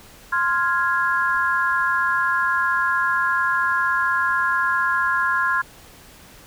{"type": "chord", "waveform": "sine", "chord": "F minor", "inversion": "second", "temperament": "equal", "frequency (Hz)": [1046.5, 1396.9, 1661.2], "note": ["C6", "F6", "Ab6"], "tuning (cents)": [0, 0, 0], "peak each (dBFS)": -22, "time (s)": [0.32, 5.62], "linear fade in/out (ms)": 10, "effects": ["pink hiss -46 dBFS RMS until 6.46 s"]}